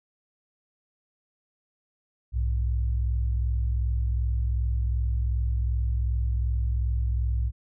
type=tone pair together; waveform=sine; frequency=62 / 104.66 Hz; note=B1 / G#2; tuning=+7 / +14 cents; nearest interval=major sixth; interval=907 cents; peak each=-23 / -31 dBFS; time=2.32-7.52 s; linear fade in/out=50 ms; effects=none